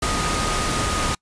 sine tone in noise, 1241 Hz, D#6, 5 cents flat, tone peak -27 dBFS, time 0.02-1.15 s, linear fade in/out 5 ms, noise pink, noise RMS -23 dBFS, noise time 0.02-1.15 s, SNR -7 dB, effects noise-tail reverb RT60 0.1 s tail -26 dB re dry + resampled to 22050 Hz

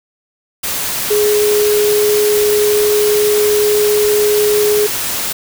sine tone in noise, 418.9 Hz, G#4, 15 cents sharp, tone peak -10 dBFS, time 1.1-4.87 s, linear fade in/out 10 ms, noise white, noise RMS -19 dBFS, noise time 0.63-5.33 s, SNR +6 dB, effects none

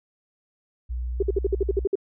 sine tone, 60.7 Hz, B1, 29 cents flat, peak -26 dBFS, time 0.89-1.86 s, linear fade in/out 20 ms
sine tone bursts, 392 Hz, G4, in tune, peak -18 dBFS, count 10, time 1.2-1.955 s, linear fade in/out 5 ms, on 26 ms, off 55 ms
effects none

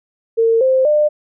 sine tone with pitch steps, 454.9 / 522.5 / 600.2 Hz, A#4 / C5 / D5, -42 / -2 / +38 cents, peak -10 dBFS, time 0.37-1.09 s, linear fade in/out 20 ms, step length 240 ms, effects none

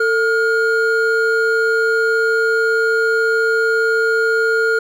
triangle tone pair together, 447.6 / 1421 Hz, A4 / F6, +30 / +30 cents, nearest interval octave + minor sixth, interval 2000 cents, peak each -14 dBFS, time 0-4.79 s, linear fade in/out 5 ms, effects none

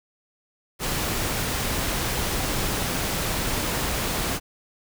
pink noise, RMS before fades -26 dBFS, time 0.79-4.4 s, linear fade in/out 50 ms, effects none

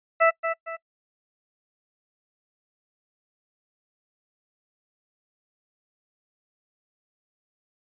20% pulse tone with echo, 659.3 Hz, E5, in tune, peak -10 dBFS, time 0.2-0.31 s, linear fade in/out 20 ms, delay 230 ms, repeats 2, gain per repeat -8 dB, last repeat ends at 0.77 s, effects noise-tail reverb RT60 0.1 s tail -25 dB re dry + resampled to 8000 Hz

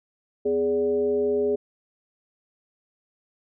sine tone with frequency modulation, 415.3 Hz, G#4, in tune, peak -20 dBFS, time 0.45-1.56 s, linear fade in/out 10 ms, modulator 164 Hz, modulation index 0.6, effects none

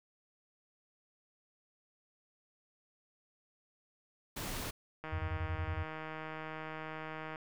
pink noise, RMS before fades -40 dBFS, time 4.36-4.71 s, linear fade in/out 10 ms
click train, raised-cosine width 0.5 ms, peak -28 dBFS, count 365, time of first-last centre 5.04-7.358 s, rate 157 Hz
sine tone bursts, 86.1 Hz, F2, 24 cents flat, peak -33 dBFS, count 8, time 5.12-5.835 s, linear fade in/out 10 ms, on 71 ms, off 21 ms
effects none

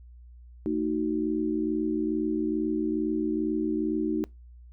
sine chord, D# diminished, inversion second, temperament just, 224 / 311.1 / 373.4 Hz, A3 / D#4 / F#4, +31 / 0 / +16 cents, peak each -31 / -27 / -31 dBFS, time 0.66-4.24 s, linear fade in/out 0 ms, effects noise-tail reverb RT60 0.2 s tail -25 dB re dry + added 60 Hz sine -46 dBFS peak until 4.72 s

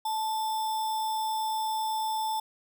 sine tone with sample-and-hold, 876 Hz, A5, 8 cents flat, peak -27 dBFS, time 0.05-2.4 s, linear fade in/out 5 ms, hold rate 4410 Hz, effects none

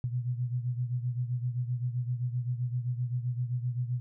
sine beating tone pair, 121.6 / 129.3 Hz, B2 / C3, -26 / -20 cents, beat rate 7.7 Hz, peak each -30 / -35 dBFS, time 0.04-4 s, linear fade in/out 0 ms, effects none

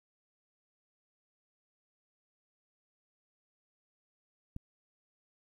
click, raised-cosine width 5 ms, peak -28 dBFS, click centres 4.564 s, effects 11-bit

